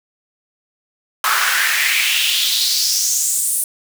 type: noise with high-pass filter sweep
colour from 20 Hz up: pink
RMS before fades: -17 dBFS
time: 1.24-3.64 s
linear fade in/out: 2 ms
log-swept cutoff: 1200 to 10000 Hz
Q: 3.6
effects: none

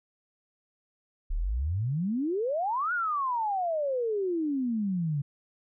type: exponential two-way sweep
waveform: sine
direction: up then down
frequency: 32.7 to 1480 to 137.9 Hz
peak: -26 dBFS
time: 1.3-5.22 s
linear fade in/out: 10 ms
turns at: 2.93 s
effects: none

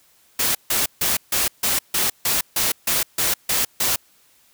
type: noise bursts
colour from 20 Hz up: white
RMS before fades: -20 dBFS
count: 12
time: 0.39-3.96 s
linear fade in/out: 5 ms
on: 160 ms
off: 150 ms
effects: white hiss -57 dBFS RMS until 4.53 s

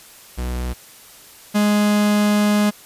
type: tone pair in turn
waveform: 45% pulse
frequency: 61.74 / 208.1 Hz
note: B1 / G#3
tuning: 0 / +4 cents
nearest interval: octave + major sixth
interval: 2104 cents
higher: second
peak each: -22 / -14 dBFS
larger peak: second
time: 0.37-0.74 / 1.54-2.71 s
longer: second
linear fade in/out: 20 ms
effects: white hiss -44 dBFS RMS until 2.85 s + resampled to 32000 Hz

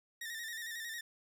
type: tone with vibrato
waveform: sawtooth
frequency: 1834 Hz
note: A#6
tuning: 29 cents flat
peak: -37 dBFS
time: 0.21-1.01 s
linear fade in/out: 5 ms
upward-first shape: square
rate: 11 Hz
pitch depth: 49 cents each way
effects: none

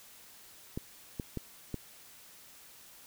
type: clicks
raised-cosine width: 3 ms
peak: -22 dBFS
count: 4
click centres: 0.775 / 1.198 / 1.373 / 1.743 s
effects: white hiss -55 dBFS RMS until 3.06 s

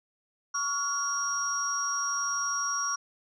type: tone cluster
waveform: sine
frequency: 1122 / 1401 / 5650 Hz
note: C#6 / F6 / F8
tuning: +21 / +5 / +19 cents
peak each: -31 / -33 / -30 dBFS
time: 0.54-2.96 s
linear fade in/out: 10 ms
effects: tanh soft clip ceiling -18 dBFS

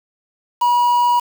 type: tone with quantisation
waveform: triangle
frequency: 967 Hz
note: B5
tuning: 37 cents flat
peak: -10 dBFS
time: 0.61-1.2 s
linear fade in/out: 10 ms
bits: 5
effects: none

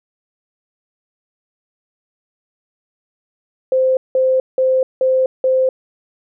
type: tone bursts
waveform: sine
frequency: 520 Hz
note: C5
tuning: 11 cents flat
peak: -11 dBFS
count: 5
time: 3.72-5.69 s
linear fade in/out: 2 ms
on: 250 ms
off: 180 ms
effects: none

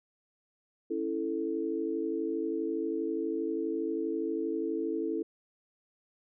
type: chord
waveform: sine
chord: A major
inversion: first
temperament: equal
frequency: 277.2 / 329.6 / 440 Hz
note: C#4 / E4 / A4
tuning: 0 / 0 / 0 cents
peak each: -37 / -32 / -34 dBFS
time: 0.9-5.23 s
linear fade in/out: 10 ms
effects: none

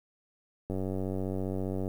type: click train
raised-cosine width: 2 ms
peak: -21 dBFS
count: 113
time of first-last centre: 0.7-1.879 s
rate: 95 Hz
effects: 9-bit

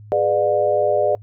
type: chord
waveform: sine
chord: G# diminished seventh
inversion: none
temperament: just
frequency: 415.3 / 498.4 / 598 / 717.6 Hz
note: G#4 / B4 / D5 / F5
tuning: 0 / +16 / +31 / +47 cents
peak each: -22 / -23 / -17 / -23 dBFS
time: 0.12-1.15 s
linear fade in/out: 0 ms
effects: noise-tail reverb RT60 0.1 s tail -26 dB re dry + added 105 Hz sine -38 dBFS peak until 1.22 s

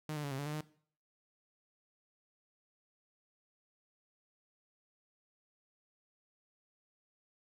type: tone with pitch steps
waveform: sawtooth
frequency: 153.5 / 148.7 / 142 / 134 / 143.9 / 150.2 / 153 Hz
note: D#3 / D3 / C#3 / C3 / D3 / D3 / D#3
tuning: -23 / +22 / +42 / +42 / -35 / +39 / -29 cents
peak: -33 dBFS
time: 0.09-0.608 s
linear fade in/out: 2 ms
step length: 74 ms
effects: noise-tail reverb RT60 0.5 s tail -18 dB re dry

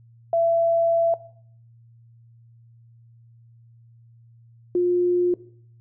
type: tone pair in turn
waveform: sine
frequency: 670 / 354.9 Hz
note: E5 / F4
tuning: +28 / +28 cents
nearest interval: major seventh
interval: 1100 cents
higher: first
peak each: -17 dBFS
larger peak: neither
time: 0.33-1.14 / 4.75-5.34 s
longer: first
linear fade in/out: 2 ms
effects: noise-tail reverb RT60 0.6 s tail -18 dB re dry + added 116 Hz sine -49 dBFS peak until 5.8 s

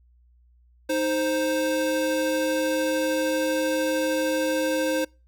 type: tone pair together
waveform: square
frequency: 311.8 / 524 Hz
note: D#4 / C5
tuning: +4 / +2 cents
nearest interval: major sixth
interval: 898 cents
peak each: -27 / -25 dBFS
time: 0.89-5.05 s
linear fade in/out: 10 ms
effects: noise-tail reverb RT60 0.3 s tail -26 dB re dry + added 60 Hz sine -55 dBFS peak until 5.27 s

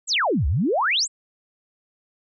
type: exponential two-way sweep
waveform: sine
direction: down then up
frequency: 8372 to 61.74 to 8372 Hz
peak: -18 dBFS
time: 0.07-1.08 s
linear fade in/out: 50 ms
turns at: 0.47 s
effects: none

